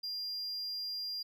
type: tone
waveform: triangle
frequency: 4800 Hz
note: D8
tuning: 37 cents sharp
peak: -35 dBFS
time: 0.03-1.23 s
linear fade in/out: 10 ms
effects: none